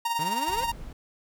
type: tone with tremolo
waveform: 45% pulse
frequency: 930 Hz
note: A#5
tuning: 4 cents flat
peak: -23 dBFS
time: 0.05-0.72 s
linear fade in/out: 5 ms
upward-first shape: triangle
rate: 19 Hz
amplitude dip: 65%
type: exponential sweep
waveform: sawtooth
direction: up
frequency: 144.6 to 543 Hz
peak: -30 dBFS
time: 0.19-0.64 s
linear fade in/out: 0 ms
type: noise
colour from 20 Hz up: brown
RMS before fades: -40 dBFS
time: 0.48-0.93 s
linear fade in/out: 5 ms
effects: none